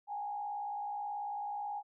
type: tone with frequency modulation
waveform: sine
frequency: 823 Hz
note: G#5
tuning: 16 cents flat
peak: -36 dBFS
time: 0.07-1.83 s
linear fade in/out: 50 ms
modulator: 58.4 Hz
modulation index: 0.57
effects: none